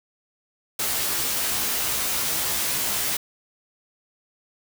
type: noise with comb filter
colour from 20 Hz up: white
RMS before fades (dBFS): -25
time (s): 0.79-3.17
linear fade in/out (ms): 5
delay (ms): 15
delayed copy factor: +1
effects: none